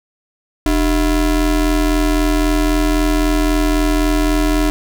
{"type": "ring-modulated tone", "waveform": "square", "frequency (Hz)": 170.9, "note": "F3", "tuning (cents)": -37, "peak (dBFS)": -10, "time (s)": [0.66, 4.7], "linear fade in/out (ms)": 0, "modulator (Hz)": 129, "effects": []}